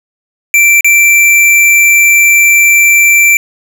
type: tone with dropouts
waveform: square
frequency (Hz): 2345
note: D7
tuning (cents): -3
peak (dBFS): -4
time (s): 0.54-3.37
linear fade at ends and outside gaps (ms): 1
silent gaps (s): 0.808-0.845
effects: none